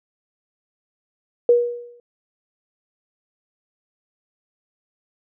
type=tone with exponential decay; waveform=sine; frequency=480 Hz; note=B4; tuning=49 cents flat; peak=-8 dBFS; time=1.49-2 s; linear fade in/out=2 ms; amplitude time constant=110 ms; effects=none